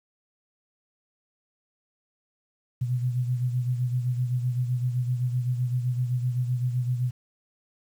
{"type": "beating tone pair", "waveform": "sine", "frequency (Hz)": [123.47, 131.27], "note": ["B2", "C3"], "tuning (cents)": [0, 6], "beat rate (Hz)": 7.8, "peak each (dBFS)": [-24, -32], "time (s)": [2.81, 7.11], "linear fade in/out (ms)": 10, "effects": ["9-bit"]}